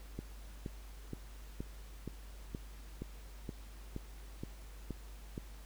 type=click train; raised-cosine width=3 ms; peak=-27 dBFS; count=12; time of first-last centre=0.19-5.379 s; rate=2.12 Hz; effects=added 50 Hz sine -48 dBFS peak until 5.65 s + pink hiss -59 dBFS RMS until 5.65 s